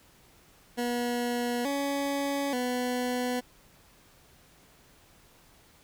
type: tone with pitch steps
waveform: 20% pulse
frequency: 241.5 / 280.6 / 248.2 Hz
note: B3 / C#4 / B3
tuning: -39 / +21 / +9 cents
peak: -23 dBFS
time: 0.77-3.41 s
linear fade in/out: 20 ms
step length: 880 ms
effects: pink hiss -59 dBFS RMS until 5.83 s